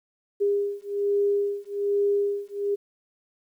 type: beating tone pair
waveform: sine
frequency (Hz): 404.1 / 405.3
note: G#4 / G#4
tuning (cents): -47 / -42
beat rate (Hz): 1.2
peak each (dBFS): -25 / -25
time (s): 0.4-2.76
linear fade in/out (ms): 20
effects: 10-bit